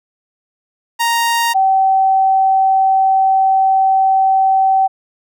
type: tone pair in turn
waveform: sawtooth / sine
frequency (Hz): 932.3 / 768.5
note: A#5 / G5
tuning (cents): 0 / -35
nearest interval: minor third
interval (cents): 335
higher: first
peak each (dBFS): -9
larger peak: neither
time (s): 0.99-1.54 / 1.54-4.88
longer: second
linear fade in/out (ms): 20
effects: none